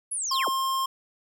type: linear sweep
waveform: sine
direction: down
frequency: 10830 to 116.54 Hz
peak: -27 dBFS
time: 0.11-0.49 s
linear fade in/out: 10 ms
type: tone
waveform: square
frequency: 1063 Hz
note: C6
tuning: 27 cents sharp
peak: -25 dBFS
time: 0.31-0.86 s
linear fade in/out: 5 ms
effects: none